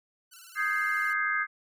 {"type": "tone with vibrato", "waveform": "5% pulse", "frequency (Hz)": 1420, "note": "F6", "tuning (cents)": 28, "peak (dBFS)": -37, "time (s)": [0.31, 1.14], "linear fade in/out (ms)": 20, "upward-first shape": "square", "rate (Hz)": 19, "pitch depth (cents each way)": 85}
{"type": "chord", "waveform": "sine", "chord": "Ab major seventh", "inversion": "second", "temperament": "equal", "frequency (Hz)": [1244.5, 1568, 1661.2, 2093], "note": ["Eb6", "G6", "Ab6", "C7"], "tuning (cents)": [0, 0, 0, 0], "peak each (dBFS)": -31, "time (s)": [0.55, 1.47], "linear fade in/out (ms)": 50}
{"effects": []}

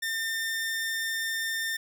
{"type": "tone", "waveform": "sawtooth", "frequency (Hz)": 1805, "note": "A6", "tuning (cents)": 44, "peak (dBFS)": -25, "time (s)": [0.02, 1.77], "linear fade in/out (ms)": 10, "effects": []}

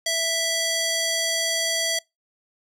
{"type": "tone with band-pass filter", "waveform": "square", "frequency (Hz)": 659.3, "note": "E5", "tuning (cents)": 0, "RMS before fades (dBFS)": -24, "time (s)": [0.06, 1.99], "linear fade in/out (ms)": 5, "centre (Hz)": 5700, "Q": 1, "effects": ["noise-tail reverb RT60 0.2 s tail -25 dB re dry"]}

